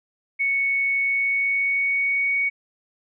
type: tone with pitch glide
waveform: sine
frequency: 2217 to 2236 Hz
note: C#7 to C#7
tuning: 0 to +14 cents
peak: -19 dBFS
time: 0.39-2.5 s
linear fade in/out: 20 ms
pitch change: +14 cents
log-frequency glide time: 0.97-2.36 s
effects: none